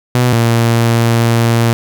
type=tone pair in turn; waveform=sawtooth; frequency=123.47 / 116.29 Hz; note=B2 / A#2; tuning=0 / -4 cents; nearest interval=minor second; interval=104 cents; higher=first; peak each=-5 dBFS; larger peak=neither; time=0.15-0.33 / 0.33-1.73 s; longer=second; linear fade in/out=0 ms; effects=none